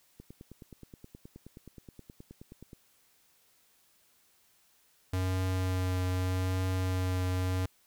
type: click train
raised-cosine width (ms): 3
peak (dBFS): -34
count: 25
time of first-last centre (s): 0.2-2.732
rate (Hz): 9.48
type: tone with vibrato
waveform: square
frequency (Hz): 92.5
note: F#2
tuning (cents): 0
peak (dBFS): -29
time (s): 5.13-7.66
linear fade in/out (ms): 5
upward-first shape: triangle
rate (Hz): 0.82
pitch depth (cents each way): 15
effects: white hiss -67 dBFS RMS until 7.86 s